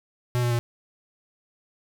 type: tone with pitch steps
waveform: square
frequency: 122.8 / 120.69 / 118.62 Hz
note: B2 / B2 / A#2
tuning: -9 / -39 / +31 cents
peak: -22 dBFS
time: 0.35-0.59 s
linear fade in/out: 0 ms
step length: 80 ms
effects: none